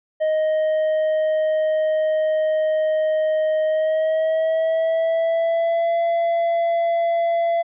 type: tone with pitch glide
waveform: triangle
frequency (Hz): 624 to 676.6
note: D#5 to E5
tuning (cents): +5 to +45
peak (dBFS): -15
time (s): 0.2-7.63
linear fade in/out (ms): 20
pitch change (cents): +140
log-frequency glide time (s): 3.65-5.99
effects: resampled to 8000 Hz